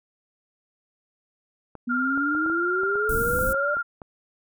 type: clicks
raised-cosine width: 1 ms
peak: -25 dBFS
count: 11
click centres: 1.753 / 2.176 / 2.35 / 2.462 / 2.499 / 2.834 / 2.956 / 3.389 / 3.544 / 3.769 / 4.018 s
type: exponential sweep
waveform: sine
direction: up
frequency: 240 to 599 Hz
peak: -25 dBFS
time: 1.87-3.75 s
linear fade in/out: 10 ms
type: tone with vibrato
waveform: sine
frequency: 1396.9 Hz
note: F6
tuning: in tune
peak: -23 dBFS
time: 1.89-3.83 s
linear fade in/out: 20 ms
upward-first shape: square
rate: 19 Hz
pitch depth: 25 cents each way
type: band-stop noise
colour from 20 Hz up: pink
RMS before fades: -29 dBFS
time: 3.09-3.53 s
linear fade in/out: 2 ms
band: 320 to 8900 Hz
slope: 24 dB/octave
effects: none